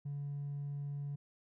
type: tone with hard clipping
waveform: sine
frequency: 142.7 Hz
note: D3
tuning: 49 cents flat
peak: -38 dBFS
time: 0.05-1.16 s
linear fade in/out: 10 ms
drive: 1 dB
effects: none